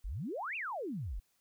sine exponential two-way sweep, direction up then down, 37.54 to 2800 to 37.54 Hz, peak -36 dBFS, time 0.04-1.2 s, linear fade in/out 10 ms, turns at 0.56 s, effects white hiss -75 dBFS RMS until 1.4 s

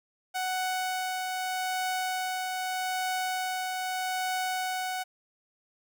sawtooth tone with tremolo, 743 Hz, F#5, 7 cents sharp, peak -24 dBFS, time 0.34-5.04 s, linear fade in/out 20 ms, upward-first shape triangle, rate 0.81 Hz, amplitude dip 30%, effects none

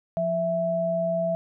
sine tone pair together, 174.61 / 660.2 Hz, F3 / E5, 0 / +2 cents, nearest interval octave + major seventh, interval 2302 cents, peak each -30 / -23 dBFS, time 0.17-1.35 s, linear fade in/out 0 ms, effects none

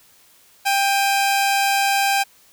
sawtooth tone pair together, 791 / 2511 Hz, G5 / D#7, +15 / +15 cents, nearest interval octave + minor sixth, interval 2000 cents, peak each -13 / -22 dBFS, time 0.65-2.24 s, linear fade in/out 20 ms, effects white hiss -53 dBFS RMS until 2.52 s

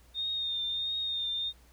sine tone with vibrato, 3664 Hz, A#7, 31 cents flat, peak -30 dBFS, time 0.14-1.53 s, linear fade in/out 50 ms, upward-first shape triangle, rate 1.5 Hz, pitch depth 35 cents each way, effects added 60 Hz sine -57 dBFS peak until 1.72 s + pink hiss -63 dBFS RMS until 1.72 s

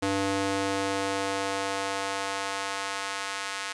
square tone with high-pass filter sweep, 98 Hz, G2, in tune, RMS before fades -30 dBFS, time 0.02-3.73 s, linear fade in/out 10 ms, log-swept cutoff 270 to 1400 Hz, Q 0.9, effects resampled to 22050 Hz + 9-bit

